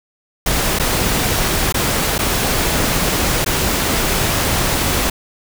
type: noise with dropouts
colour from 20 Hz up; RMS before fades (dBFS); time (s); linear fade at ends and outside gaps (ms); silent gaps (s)
pink; -17; 0.46-5.1; 5; 0.788-0.796 / 1.725-1.742 / 2.181-2.189 / 3.447-3.461
effects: none